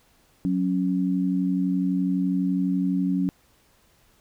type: tone pair together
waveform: sine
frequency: 184.17 / 276.1 Hz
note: F#3 / C#4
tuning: -8 / -7 cents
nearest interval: perfect fifth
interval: 701 cents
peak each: -23 / -24 dBFS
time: 0.45-3.29 s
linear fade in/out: 0 ms
effects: pink hiss -61 dBFS RMS until 4.2 s